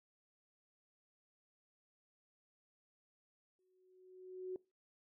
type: tone with exponential growth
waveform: sine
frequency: 370 Hz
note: F#4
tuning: in tune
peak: -38 dBFS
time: 3.59-4.56 s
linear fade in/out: 1 ms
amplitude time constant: 210 ms
effects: noise-tail reverb RT60 0.3 s tail -23 dB re dry